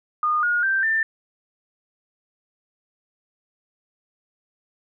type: tone with pitch steps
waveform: sine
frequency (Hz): 1223 / 1436 / 1567 / 1786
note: D#6 / F6 / G6 / A6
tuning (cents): -30 / +48 / -1 / +25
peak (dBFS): -18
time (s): 0.23-1.03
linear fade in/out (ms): 2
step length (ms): 200
effects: none